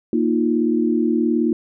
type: chord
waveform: sine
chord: Bb suspended fourth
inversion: none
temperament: just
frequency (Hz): 233.1 / 310.8 / 349.6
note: Bb3 / Eb4 / F4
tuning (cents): 0 / -2 / +2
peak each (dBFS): -19 / -20 / -21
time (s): 0.13-1.53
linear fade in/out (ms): 2
effects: none